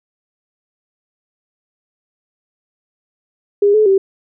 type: tone with pitch steps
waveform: sine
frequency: 406.6 / 429.6 / 387.6 Hz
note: G#4 / A4 / G4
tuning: -37 / -41 / -20 cents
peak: -8 dBFS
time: 3.62-3.98 s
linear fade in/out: 5 ms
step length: 120 ms
effects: none